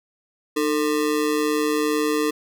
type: ring-modulated tone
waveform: square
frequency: 376.1 Hz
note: F#4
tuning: 28 cents sharp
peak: -17 dBFS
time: 0.56-2.31 s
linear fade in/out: 10 ms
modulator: 71.2 Hz
effects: none